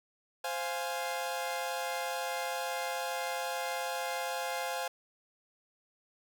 sawtooth chord, F minor, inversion second, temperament equal, 523.3 / 698.5 / 830.6 Hz, C5 / F5 / Ab5, 0 / 0 / 0 cents, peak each -34 dBFS, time 0.44-4.88 s, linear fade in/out 5 ms, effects none

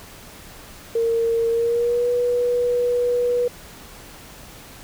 sine tone with pitch glide, 460 to 486.8 Hz, A#4 to B4, -23 to -25 cents, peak -17 dBFS, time 0.95-3.48 s, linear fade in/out 5 ms, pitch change +98 cents, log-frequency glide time 1.49-2.1 s, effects pink hiss -42 dBFS RMS until 4.83 s

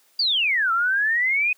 sine exponential two-way sweep, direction down then up, 4800 to 1318.5 to 2534 Hz, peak -18 dBFS, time 0.19-1.53 s, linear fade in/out 5 ms, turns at 0.72 s, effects white hiss -60 dBFS RMS until 1.57 s + high-pass 300 Hz 12 dB/octave

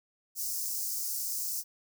white high-pass noise, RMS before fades -34 dBFS, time 0.35-1.64 s, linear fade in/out 50 ms, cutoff 5000 Hz, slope 48 dB/octave, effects none

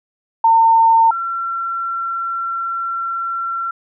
sine tone pair in turn, 907 / 1359 Hz, A#5 / F6, -48 / -48 cents, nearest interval perfect fifth, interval 700 cents, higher second, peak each -8 / -19 dBFS, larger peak first, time 0.44-1.11 / 1.11-3.71 s, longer second, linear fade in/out 5 ms, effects none

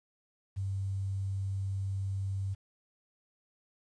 sine tone with quantisation, 97.1 Hz, G2, 16 cents flat, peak -31 dBFS, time 0.56-2.55 s, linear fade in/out 20 ms, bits 10, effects resampled to 24000 Hz

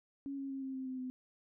sine tone with pitch steps, 277.2 / 273.4 / 269.6 / 265.9 / 262.2 / 258.6 / 255.1 Hz, C#4 / C#4 / C#4 / C4 / C4 / C4 / C4, 0 / -24 / -48 / +28 / +4 / -20 / -44 cents, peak -38 dBFS, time 0.26-1.1 s, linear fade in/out 0 ms, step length 120 ms, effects none

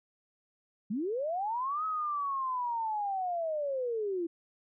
sine linear two-way sweep, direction up then down, 186.9 to 1287 to 327 Hz, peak -30 dBFS, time 0.9-4.27 s, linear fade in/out 10 ms, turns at 1.85 s, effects none

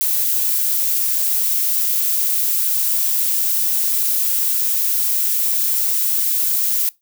violet noise, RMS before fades -18 dBFS, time 0.01-6.89 s, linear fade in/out 0 ms, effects noise-tail reverb RT60 0.2 s tail -22 dB re dry

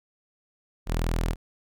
sawtooth tone, 41.2 Hz, E1, in tune, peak -20 dBFS, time 0.86-1.36 s, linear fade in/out 50 ms, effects none

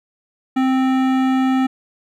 sine tone with hard clipping, 261.6 Hz, C4, in tune, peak -16 dBFS, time 0.56-1.67 s, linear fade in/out 10 ms, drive 16 dB, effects none

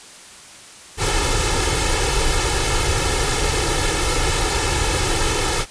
pink noise with comb filter, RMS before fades -19 dBFS, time 0.97-5.66 s, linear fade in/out 50 ms, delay 2.3 ms, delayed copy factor +0.8, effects white hiss -41 dBFS RMS until 5.7 s + resampled to 22050 Hz

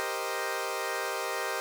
15% pulse chord, C minor seventh, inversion second, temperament equal, 392 / 466.2 / 523.3 / 622.3 Hz, G4 / Bb4 / C5 / Eb5, 0 / 0 / 0 / 0 cents, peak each -30 dBFS, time 0-1.6 s, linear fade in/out 0 ms, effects none

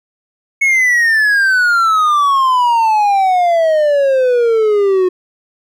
triangle exponential sweep, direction down, 2209 to 361.8 Hz, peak -7 dBFS, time 0.61-5.09 s, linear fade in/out 10 ms, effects none

